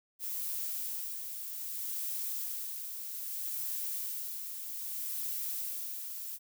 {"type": "noise with tremolo", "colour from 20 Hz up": "violet", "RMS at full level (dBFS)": -36, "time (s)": [0.19, 6.39], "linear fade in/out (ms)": 50, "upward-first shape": "sine", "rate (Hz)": 0.63, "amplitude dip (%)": 45, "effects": []}